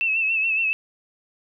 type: tone with vibrato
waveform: sine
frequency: 2637 Hz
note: E7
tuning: in tune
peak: -19 dBFS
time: 0.01-0.73 s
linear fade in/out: 0 ms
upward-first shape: sine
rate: 7.1 Hz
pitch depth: 52 cents each way
effects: none